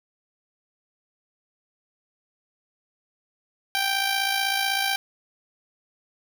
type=tone with amplitude modulation; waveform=10% pulse; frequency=784 Hz; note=G5; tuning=in tune; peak=-12 dBFS; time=3.75-4.96 s; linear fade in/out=0 ms; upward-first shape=sine; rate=56 Hz; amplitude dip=50%; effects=none